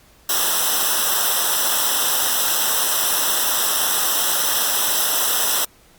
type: noise with comb filter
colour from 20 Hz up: white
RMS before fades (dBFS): -19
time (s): 0.29-5.65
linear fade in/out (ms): 5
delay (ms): 0.44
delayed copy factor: -1
effects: pink hiss -52 dBFS RMS until 5.98 s + Opus 48 kbps